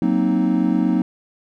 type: chord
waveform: triangle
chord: C half-diminished seventh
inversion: second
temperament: equal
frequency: 185 / 233.1 / 261.6 / 311.1 Hz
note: Gb3 / Bb3 / C4 / Eb4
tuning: 0 / 0 / 0 / 0 cents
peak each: -19 dBFS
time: 0.02-1.02 s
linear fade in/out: 2 ms
effects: none